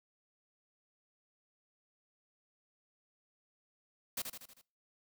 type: noise with echo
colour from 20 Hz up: white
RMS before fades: -37 dBFS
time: 4.17-4.22 s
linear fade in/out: 5 ms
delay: 79 ms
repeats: 5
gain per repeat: -5 dB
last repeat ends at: 4.615 s
effects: noise-tail reverb RT60 0.4 s tail -24 dB re dry